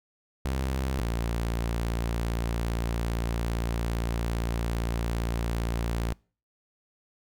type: tone pair in turn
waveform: sawtooth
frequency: 65.9 / 57.58 Hz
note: C2 / A#1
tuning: +13 / -21 cents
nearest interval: major second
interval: 234 cents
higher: first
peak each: -23 dBFS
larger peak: neither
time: 0.45-0.99 / 0.99-6.13 s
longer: second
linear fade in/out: 0 ms
effects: noise-tail reverb RT60 0.4 s tail -26 dB re dry